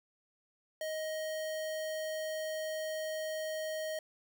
square tone, 627 Hz, D#5, 13 cents sharp, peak -36 dBFS, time 0.81-3.99 s, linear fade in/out 2 ms, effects none

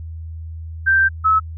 sine tone pair in turn, 1568 / 1295.4 Hz, G6 / E6, 0 / -31 cents, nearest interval minor third, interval 331 cents, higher first, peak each -11 dBFS, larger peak neither, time 0.86-1.09 / 1.24-1.4 s, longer first, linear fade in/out 20 ms, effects added 81 Hz sine -28 dBFS peak until 1.57 s

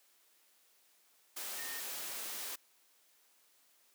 sine tone in noise, 1834 Hz, A#6, 29 cents flat, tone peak -46 dBFS, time 1.58-1.8 s, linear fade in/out 10 ms, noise white, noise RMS -42 dBFS, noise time 1.36-2.56 s, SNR -7 dB, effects white hiss -69 dBFS RMS until 3.94 s + high-pass 300 Hz 12 dB/octave

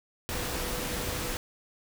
sine tone in noise, 493.9 Hz, B4, in tune, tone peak -41 dBFS, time 0.29-1.37 s, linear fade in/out 0 ms, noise pink, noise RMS -33 dBFS, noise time 0.29-1.37 s, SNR -11 dB, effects none

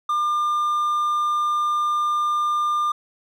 triangle tone, 1200 Hz, D6, 37 cents sharp, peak -17 dBFS, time 0.09-2.92 s, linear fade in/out 5 ms, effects none

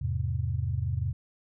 sine chord, E augmented, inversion none, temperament just, 82.41 / 103.01 / 128.76 Hz, E2 / G#2 / B#2, 0 / -14 / -27 cents, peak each -31 dBFS, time 0.01-1.13 s, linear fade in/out 10 ms, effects none

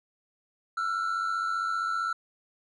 triangle tone pair together, 1338.7 / 1434 Hz, E6 / F6, +26 / +45 cents, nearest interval minor second, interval 119 cents, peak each -26 / -32 dBFS, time 0.77-2.13 s, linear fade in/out 5 ms, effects resampled to 22050 Hz

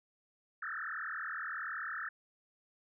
sine tone with frequency modulation, 1555 Hz, G6, 14 cents flat, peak -37 dBFS, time 0.62-2.09 s, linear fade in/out 5 ms, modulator 40.4 Hz, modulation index 6.9, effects none

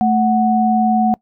sine tone pair together, 220 / 740 Hz, A3 / F#5, 0 / 0 cents, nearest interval octave + major sixth, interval 2100 cents, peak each -14 dBFS, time 0.01-1.14 s, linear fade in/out 0 ms, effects noise-tail reverb RT60 0.1 s tail -23 dB re dry

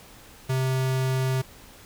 square tone, 130.9 Hz, C3, 1 cent sharp, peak -23 dBFS, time 0.49-1.42 s, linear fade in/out 10 ms, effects pink hiss -49 dBFS RMS until 1.85 s

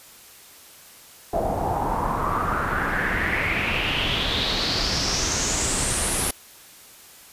pink noise with low-pass filter sweep, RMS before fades -24 dBFS, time 1.33-6.31 s, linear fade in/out 5 ms, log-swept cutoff 660 to 11000 Hz, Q 5.2, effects white hiss -47 dBFS RMS until 7.32 s + resampled to 32000 Hz

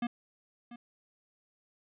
square tone with echo, 238.6 Hz, A#3, 41 cents sharp, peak -31 dBFS, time 0.02-0.07 s, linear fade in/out 5 ms, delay 690 ms, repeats 1, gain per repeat -14 dB, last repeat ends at 0.76 s, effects resampled to 8000 Hz + 12-bit

